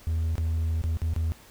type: tone with dropouts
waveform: triangle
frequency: 81.1 Hz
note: E2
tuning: 28 cents flat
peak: -21 dBFS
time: 0.07-1.32 s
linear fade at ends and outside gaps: 0 ms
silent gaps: 0.355-0.381 / 0.816-0.839 / 0.971-1.018 / 1.136-1.163 s
effects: tanh soft clip ceiling -17 dBFS + pink hiss -52 dBFS RMS until 1.5 s